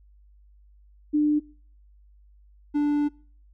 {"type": "tone pair in turn", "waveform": ["sine", "triangle"], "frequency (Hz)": [298.8, 293], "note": ["D4", "D4"], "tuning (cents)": [30, -4], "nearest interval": "unison", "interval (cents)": 34, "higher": "first", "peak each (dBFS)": -18, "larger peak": "neither", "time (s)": [[1.13, 1.4], [2.74, 3.09]], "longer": "second", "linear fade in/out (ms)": 20, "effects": ["noise-tail reverb RT60 0.5 s tail -26 dB re dry", "added 50 Hz sine -52 dBFS peak until 3.53 s"]}